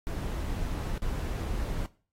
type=noise with dropouts; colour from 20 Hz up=brown; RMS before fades=-32 dBFS; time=0.07-1.86 s; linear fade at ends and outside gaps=0 ms; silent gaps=0.977-1.02 s; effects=noise-tail reverb RT60 0.4 s tail -19 dB re dry + AAC 48 kbps